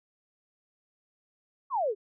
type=exponential sweep; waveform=sine; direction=down; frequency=1174.7 to 383.6 Hz; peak=-25 dBFS; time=1.7-1.95 s; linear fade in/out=50 ms; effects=none